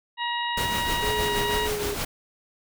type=harmonic tone; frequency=952 Hz; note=A#5; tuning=36 cents sharp; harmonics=1 / 2 / 3 / 4; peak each=-28 / -31 / -33 / -34 dBFS; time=0.17-1.7 s; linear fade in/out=50 ms
type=noise with tremolo; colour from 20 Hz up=pink; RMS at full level=-28 dBFS; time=0.57-2.05 s; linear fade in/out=5 ms; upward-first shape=sine; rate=6.4 Hz; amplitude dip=45%
type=tone with vibrato; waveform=sine; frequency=417.8 Hz; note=G#4; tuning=10 cents sharp; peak=-28 dBFS; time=1.02-1.95 s; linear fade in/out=10 ms; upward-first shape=sine; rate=2 Hz; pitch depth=32 cents each way
effects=none